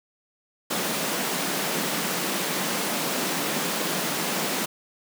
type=high-pass noise; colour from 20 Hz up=pink; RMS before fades=-27 dBFS; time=0.7-4.66 s; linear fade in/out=10 ms; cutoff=160 Hz; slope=48 dB/octave; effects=none